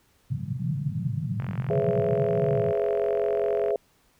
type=band-pass noise; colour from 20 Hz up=white; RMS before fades=-29 dBFS; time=0.3-2.72 s; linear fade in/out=5 ms; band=110 to 170 Hz; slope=48 dB/octave
type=click train; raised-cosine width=0.5 ms; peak=-24 dBFS; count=105; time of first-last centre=1.4-3.706 s; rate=45.1 Hz
type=chord; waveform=sine; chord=C# minor seventh; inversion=second; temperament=just; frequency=415.8 / 498.9 / 554.4 / 665.2 Hz; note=G#4 / B4 / C#5 / E5; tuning=+2 / +17 / 0 / +16 cents; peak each=-25 / -30 / -31 / -28 dBFS; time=1.7-3.76 s; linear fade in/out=2 ms
effects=pink hiss -64 dBFS RMS until 4.19 s